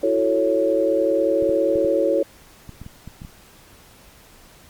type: chord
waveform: sine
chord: F# minor seventh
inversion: third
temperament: equal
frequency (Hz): 329.6 / 370 / 440 / 554.4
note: E4 / F#4 / A4 / C#5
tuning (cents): 0 / 0 / 0 / 0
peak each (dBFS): -23 / -25 / -23 / -19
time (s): 0.03-2.23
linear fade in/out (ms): 5
type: clicks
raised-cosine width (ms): 5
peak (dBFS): -24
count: 10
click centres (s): 1.425 / 1.494 / 1.757 / 1.847 / 2.693 / 2.816 / 2.864 / 3.076 / 3.219 / 3.249
effects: pink hiss -49 dBFS RMS until 4.69 s + Opus 48 kbps